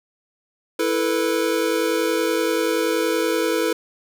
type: chord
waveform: square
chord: E suspended fourth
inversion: none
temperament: equal with one note detuned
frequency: 329.6 / 440 / 490.5 Hz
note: E4 / A4 / B4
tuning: 0 / 0 / -12 cents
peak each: -24 dBFS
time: 0.79-3.73 s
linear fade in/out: 5 ms
effects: none